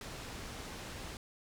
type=low-pass noise; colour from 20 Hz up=pink; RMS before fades=-45 dBFS; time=0.01-1.17 s; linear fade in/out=2 ms; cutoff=8200 Hz; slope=12 dB/octave; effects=none